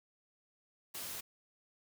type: noise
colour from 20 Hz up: white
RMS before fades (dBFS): -43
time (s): 0.94-1.21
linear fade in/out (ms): 10
effects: none